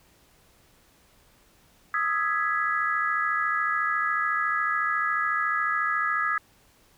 sine chord, E major seventh, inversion third, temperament equal with one note detuned, 1244.5 / 1318.5 / 1670.8 / 1975.5 Hz, D#6 / E6 / G#6 / B6, 0 / 0 / +10 / 0 cents, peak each -27 / -31 / -27 / -32 dBFS, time 1.94-6.38 s, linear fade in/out 2 ms, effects pink hiss -60 dBFS RMS until 6.97 s

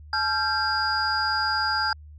sine tone cluster, 860 / 1374 / 1580 / 4870 Hz, A5 / F6 / G6 / D#8, -40 / -29 / +13 / -38 cents, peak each -27 dBFS, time 0.13-1.93 s, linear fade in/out 2 ms, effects tanh soft clip ceiling -12 dBFS + added 75 Hz sine -42 dBFS peak until 2.18 s

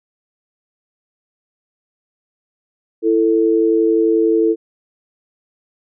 sine tone pair together, 332.3 / 443.6 Hz, E4 / A4, +14 / +14 cents, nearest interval perfect fourth, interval 500 cents, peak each -14 dBFS, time 3.02-4.56 s, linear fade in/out 50 ms, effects none

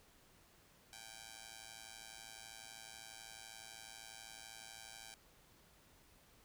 5% pulse tone with amplitude modulation, 784 Hz, G5, in tune, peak -36 dBFS, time 0.93-5.14 s, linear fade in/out 0 ms, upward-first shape sine, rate 112 Hz, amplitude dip 100%, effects pink hiss -67 dBFS RMS until 6.44 s

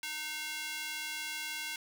square tone with high-pass filter, 306.4 Hz, D#4, 27 cents flat, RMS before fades -39 dBFS, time 0.03-1.76 s, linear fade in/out 2 ms, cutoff 2200 Hz, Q 1.3, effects none

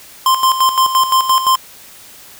square tone with tremolo, 1046.5 Hz, C6, in tune, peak -9 dBFS, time 0.26-1.56 s, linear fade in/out 2 ms, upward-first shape square, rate 5.8 Hz, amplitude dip 65%, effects white hiss -39 dBFS RMS until 2.39 s

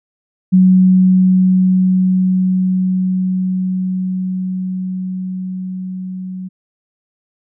sine tone with level ramp, 185.5 Hz, F#3, 5 cents sharp, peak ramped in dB -5 to -23 dBFS, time 0.52-6.49 s, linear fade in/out 20 ms, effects none

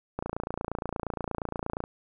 click train, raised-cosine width 1 ms, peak -17 dBFS, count 48, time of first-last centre 0.19-1.839 s, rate 28.5 Hz, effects none

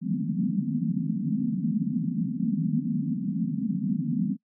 white band-pass noise, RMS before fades -27 dBFS, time 0.01-4.37 s, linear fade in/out 50 ms, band 150 to 260 Hz, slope 96 dB/octave, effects noise-tail reverb RT60 0.1 s tail -23 dB re dry

